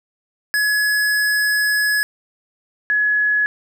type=tone pair in turn; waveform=square / sine; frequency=1692 / 1692 Hz; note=G#6 / G#6; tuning=+32 / +32 cents; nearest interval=unison; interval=0 cents; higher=neither; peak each=-16 / -14 dBFS; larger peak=second; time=0.54-2.03 / 2.9-3.46 s; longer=first; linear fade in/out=0 ms; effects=none